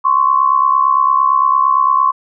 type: tone pair together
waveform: sine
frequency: 1046 / 1114.8 Hz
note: C6 / C#6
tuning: -1 / +9 cents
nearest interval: minor second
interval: 110 cents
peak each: -12 dBFS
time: 0.04-2.12 s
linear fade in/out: 20 ms
effects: none